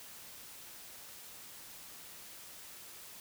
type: silence
effects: white hiss -51 dBFS RMS until 3.2 s